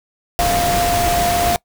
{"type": "tone in noise", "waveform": "sine", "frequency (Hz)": 698.5, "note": "F5", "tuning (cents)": 0, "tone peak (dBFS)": -16, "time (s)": [0.39, 1.56], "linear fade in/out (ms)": 0, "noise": "pink", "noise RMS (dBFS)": -20, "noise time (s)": [0.39, 1.56], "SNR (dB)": 1, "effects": ["noise-tail reverb RT60 0.1 s tail -22 dB re dry"]}